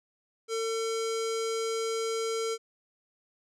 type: tone with low-pass filter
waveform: square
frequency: 450 Hz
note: A4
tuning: 39 cents sharp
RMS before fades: -31 dBFS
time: 0.48-2.58 s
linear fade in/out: 50 ms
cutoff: 7400 Hz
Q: 2.2
effects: none